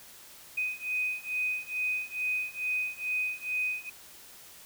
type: beating tone pair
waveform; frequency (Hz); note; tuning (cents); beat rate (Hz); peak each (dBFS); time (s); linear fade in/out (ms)
sine; 2500 / 2502.3; D#7 / D#7; +8 / +9; 2.3; -33 / -32; 0.57-3.9; 10
effects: white hiss -51 dBFS RMS until 4.65 s